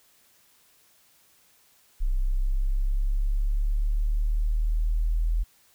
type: exponential sweep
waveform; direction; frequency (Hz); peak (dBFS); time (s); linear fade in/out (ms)
sine; up; 31.87 to 41.2; -21; 2-5.44; 20
effects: white hiss -61 dBFS RMS until 5.74 s